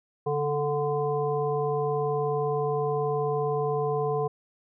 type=harmonic tone with a mistuned harmonic; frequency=146.83 Hz; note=D3; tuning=in tune; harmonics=1 / 3 / 5 / 7; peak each=-31 / -26 / -32 / -34 dBFS; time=0.26-4.28 s; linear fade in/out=10 ms; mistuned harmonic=1; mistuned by=-35 cents; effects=none